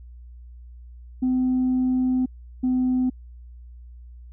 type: tone pair in turn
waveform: sine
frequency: 255.5 / 254.4 Hz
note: C4 / C4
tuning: -41 / -48 cents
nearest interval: unison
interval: 7 cents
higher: first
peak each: -17 dBFS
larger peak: neither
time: 1.22-2.26 / 2.63-3.1 s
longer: first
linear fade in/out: 10 ms
effects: tanh soft clip ceiling -16 dBFS + added 60 Hz sine -40 dBFS peak until 4.32 s